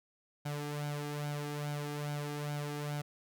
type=tone with flanger; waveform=sawtooth; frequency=146.83 Hz; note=D3; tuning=in tune; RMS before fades=-38 dBFS; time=0.45-3.02 s; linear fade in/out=10 ms; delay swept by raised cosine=1.3 to 2.5 ms; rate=2.4 Hz; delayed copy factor=+0.65; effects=none